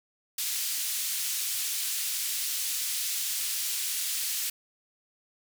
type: band-pass noise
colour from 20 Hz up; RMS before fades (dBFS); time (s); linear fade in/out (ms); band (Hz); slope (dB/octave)
white; -31; 0.38-4.5; 5; 2800 to 15000; 12
effects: none